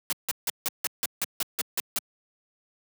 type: noise bursts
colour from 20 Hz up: white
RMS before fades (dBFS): -27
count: 11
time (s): 0.1-1.986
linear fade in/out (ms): 0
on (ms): 26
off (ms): 160
effects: high-pass 150 Hz 12 dB/octave